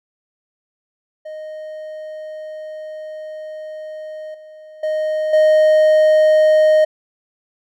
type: tone with level steps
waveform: triangle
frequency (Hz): 620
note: D#5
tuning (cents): -6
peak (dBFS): -26 / -35 / -15 / -7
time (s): 1.25-6.85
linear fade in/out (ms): 10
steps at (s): 4.34 / 4.83 / 5.33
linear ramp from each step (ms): 5
effects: none